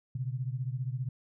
sine beating tone pair, 123.47 / 138.47 Hz, B2 / C#3, 0 / -2 cents, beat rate 15 Hz, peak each -33 / -36 dBFS, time 0.15-1.09 s, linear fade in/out 5 ms, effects none

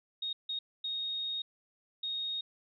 sine tone bursts at uneven times, 3729 Hz, A#7, in tune, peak -33 dBFS, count 4, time 0.22-0.33 / 0.49-0.59 / 0.84-1.42 / 2.03-2.41 s, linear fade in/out 5 ms, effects none

